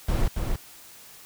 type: noise with echo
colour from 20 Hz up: brown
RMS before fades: -22 dBFS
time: 0.08-0.28 s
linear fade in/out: 5 ms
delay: 280 ms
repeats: 1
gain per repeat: -4 dB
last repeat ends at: 0.56 s
effects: white hiss -48 dBFS RMS until 1.25 s